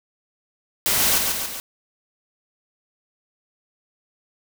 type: noise with echo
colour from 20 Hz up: white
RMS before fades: -20 dBFS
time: 0.86-1.18 s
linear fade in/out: 0 ms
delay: 140 ms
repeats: 3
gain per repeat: -4 dB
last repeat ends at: 1.6 s
effects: none